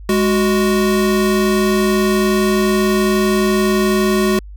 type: tone pair together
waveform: square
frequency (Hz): 207.7 / 370.1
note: G#3 / F#4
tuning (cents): 0 / 0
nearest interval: minor seventh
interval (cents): 1000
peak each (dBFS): -16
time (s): 0.09-4.39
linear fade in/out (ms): 2
effects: added 50 Hz sine -31 dBFS peak until 4.56 s